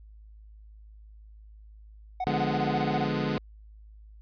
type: tone bursts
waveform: triangle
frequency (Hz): 740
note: F#5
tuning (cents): 0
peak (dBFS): -25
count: 13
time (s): 2.2-3.047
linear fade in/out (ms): 5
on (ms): 43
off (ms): 24
type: chord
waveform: 25% pulse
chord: D diminished seventh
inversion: none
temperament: equal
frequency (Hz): 146.83 / 174.61 / 207.7 / 246.9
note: D3 / F3 / Ab3 / Cb4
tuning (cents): 0 / 0 / 0 / 0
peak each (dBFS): -27 / -32 / -27 / -30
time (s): 2.27-3.38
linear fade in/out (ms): 0
effects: added 53 Hz sine -47 dBFS peak until 4.21 s + resampled to 11025 Hz